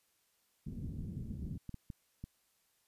white low-pass noise, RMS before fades -42 dBFS, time 0.66-1.58 s, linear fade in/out 10 ms, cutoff 210 Hz, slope 24 dB/octave
clicks, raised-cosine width 5 ms, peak -31 dBFS, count 5, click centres 1.311 / 1.693 / 1.743 / 1.902 / 2.24 s
effects white hiss -75 dBFS RMS until 2.87 s + resampled to 32000 Hz

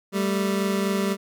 25% pulse tone pair together, 196 / 220 Hz, G3 / A3, 0 / 0 cents, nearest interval major second, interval 200 cents, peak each -19 / -25 dBFS, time 0.12-1.17 s, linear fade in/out 50 ms, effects none

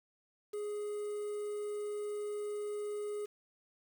triangle tone with quantisation, 416.2 Hz, G#4, 4 cents sharp, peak -34 dBFS, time 0.53-3.26 s, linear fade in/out 10 ms, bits 9, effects none

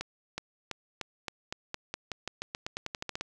accelerating click train, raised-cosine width 0.2 ms, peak -17 dBFS, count 20, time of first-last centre 0.01-3.21 s, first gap 370 ms, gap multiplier 0.9, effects none

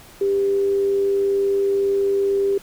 sine tone with amplitude modulation, 396.2 Hz, G4, 18 cents sharp, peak -15 dBFS, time 0.21-2.58 s, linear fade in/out 5 ms, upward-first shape sine, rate 102 Hz, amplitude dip 25%, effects pink hiss -45 dBFS RMS until 2.62 s

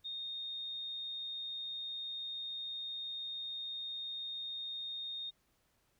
sine tone, 3687 Hz, A#7, 20 cents flat, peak -39 dBFS, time 0.04-5.31 s, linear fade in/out 20 ms, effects pink hiss -75 dBFS RMS until 5.99 s

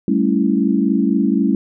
sine chord, A dominant seventh, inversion third, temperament equal, 196 / 220 / 277.2 / 329.6 Hz, G3 / A3 / C#4 / E4, 0 / 0 / 0 / 0 cents, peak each -18 / -18 / -18 / -21 dBFS, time 0.08-1.55 s, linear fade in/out 2 ms, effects none

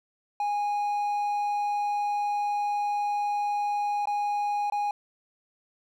triangle tone with dropouts, 824 Hz, G#5, 14 cents flat, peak -23 dBFS, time 0.4-4.91 s, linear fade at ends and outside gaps 2 ms, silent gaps 4.056-4.072 / 4.7-4.722 s, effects none

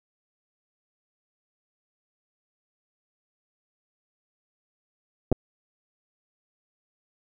clicks, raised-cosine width 2 ms, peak -9 / -8 dBFS, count 2, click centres 5.317 / 5.325 s, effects none

